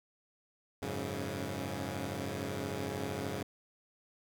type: chord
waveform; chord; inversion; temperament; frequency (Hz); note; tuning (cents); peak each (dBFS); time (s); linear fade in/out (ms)
10% pulse; F# suspended second; none; equal with one note detuned; 90.75 / 103.83 / 138.59; F#2 / G#2 / C#3; -33 / 0 / 0; -32; 0.82-3.43; 5
effects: none